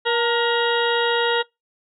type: harmonic tone with a mistuned harmonic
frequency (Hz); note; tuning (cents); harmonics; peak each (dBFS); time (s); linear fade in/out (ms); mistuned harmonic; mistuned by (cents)
473.1; A#4; +26; 1 / 2 / 3 / 4 / 6 / 7 / 8; -21 / -24 / -26 / -27 / -29 / -29 / -30; 0.05-1.43; 20; 2; -54
effects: noise-tail reverb RT60 0.2 s tail -24 dB re dry